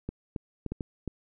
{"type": "clicks", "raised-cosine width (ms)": 3, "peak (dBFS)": -20, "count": 6, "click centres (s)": [0.09, 0.362, 0.663, 0.72, 0.808, 1.077], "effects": []}